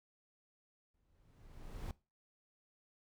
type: noise with exponential growth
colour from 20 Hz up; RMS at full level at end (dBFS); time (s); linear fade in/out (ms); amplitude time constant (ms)
brown; -40; 0.94-1.91; 2; 210
effects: noise-tail reverb RT60 0.3 s tail -20 dB re dry